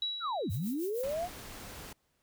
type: tone with exponential decay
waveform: sine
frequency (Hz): 3900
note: B7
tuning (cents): -23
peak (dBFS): -29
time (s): 0.02-0.81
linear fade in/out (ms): 2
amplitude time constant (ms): 170
type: linear two-way sweep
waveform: sine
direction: down then up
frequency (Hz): 1480 to 82.41 to 739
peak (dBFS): -31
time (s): 0.2-1.29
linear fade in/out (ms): 50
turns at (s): 0.51
type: noise with tremolo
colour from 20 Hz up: violet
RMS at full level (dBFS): -44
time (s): 0.49-1.15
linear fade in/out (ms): 50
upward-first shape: sine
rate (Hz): 6.4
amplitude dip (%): 75
type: noise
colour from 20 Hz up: pink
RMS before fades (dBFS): -46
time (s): 1.03-1.93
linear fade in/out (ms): 5
effects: pink hiss -75 dBFS RMS until 2.22 s